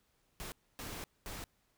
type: noise bursts at uneven times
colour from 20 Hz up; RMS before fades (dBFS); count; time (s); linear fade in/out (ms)
pink; -44; 3; 0.4-0.52 / 0.79-1.04 / 1.26-1.44; 0
effects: pink hiss -75 dBFS RMS until 1.77 s